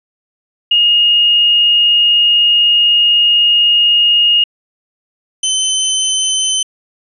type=tone pair in turn; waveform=sine / 20% pulse; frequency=2856 / 3059 Hz; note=F7 / G7; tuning=+38 / -43 cents; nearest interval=minor second; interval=119 cents; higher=second; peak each=-7 dBFS; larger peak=neither; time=0.71-4.44 / 5.43-6.63 s; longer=first; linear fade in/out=5 ms; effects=resampled to 24000 Hz